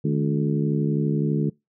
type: harmonic tone with a mistuned harmonic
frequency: 72 Hz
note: D2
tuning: 34 cents flat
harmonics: 2 / 3 / 4 / 5 / 6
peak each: -22 / -26 / -28 / -30 / -32 dBFS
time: 0.04-1.5 s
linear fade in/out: 10 ms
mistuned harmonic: 2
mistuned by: +100 cents
effects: noise-tail reverb RT60 0.2 s tail -24 dB re dry